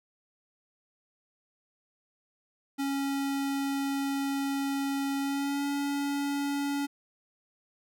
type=tone with pitch glide; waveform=square; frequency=276.4 to 282.9 Hz; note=C#4 to C#4; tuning=-5 to +35 cents; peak=-29 dBFS; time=2.78-6.87 s; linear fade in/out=20 ms; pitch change=+40 cents; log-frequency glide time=5.2-5.65 s; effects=none